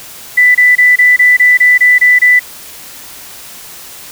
sine tone bursts, 1986 Hz, B6, 9 cents sharp, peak -3 dBFS, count 10, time 0.37-2.395 s, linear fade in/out 10 ms, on 180 ms, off 25 ms, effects white hiss -31 dBFS RMS until 4.11 s

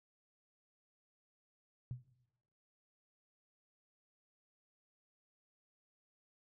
sine tone with exponential decay, 124.5 Hz, B2, 14 cents sharp, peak -36 dBFS, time 1.91-2.08 s, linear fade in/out 0 ms, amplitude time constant 35 ms, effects noise-tail reverb RT60 1.0 s tail -19 dB re dry

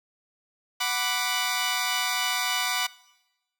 10% pulse chord, B minor, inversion second, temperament equal, 740 / 987.8 / 1174.7 Hz, F#5 / B5 / D6, 0 / 0 / 0 cents, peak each -21 dBFS, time 0.8-2.87 s, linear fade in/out 10 ms, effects noise-tail reverb RT60 1.0 s tail -21 dB re dry

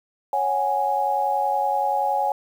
sine chord, C# suspended fourth, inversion none, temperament equal, 554.4 / 740 / 830.6 Hz, C#5 / F#5 / G#5, 0 / 0 / 0 cents, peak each -27 / -26 / -21 dBFS, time 0.33-2.32 s, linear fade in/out 2 ms, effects 8-bit

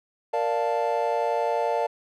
triangle chord, Bb major seventh, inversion none, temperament equal, 466.2 / 587.3 / 698.5 / 880 Hz, Bb4 / D5 / F5 / A5, 0 / 0 / 0 / 0 cents, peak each -26 dBFS, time 0.33-1.87 s, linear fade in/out 10 ms, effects none

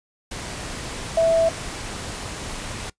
sine tone in noise, 658 Hz, E5, 3 cents flat, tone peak -14 dBFS, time 1.17-1.49 s, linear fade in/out 5 ms, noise pink, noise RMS -32 dBFS, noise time 0.31-2.9 s, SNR +15 dB, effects noise-tail reverb RT60 0.1 s tail -20 dB re dry + resampled to 22050 Hz

